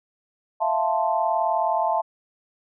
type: chord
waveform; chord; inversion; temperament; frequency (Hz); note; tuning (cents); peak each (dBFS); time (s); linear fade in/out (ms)
sine; F major seventh; third; equal; 659.3 / 698.5 / 880 / 1046.5; E5 / F5 / A5 / C6; 0 / 0 / 0 / 0; -25 / -26 / -23 / -29; 0.6-2.02; 20
effects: none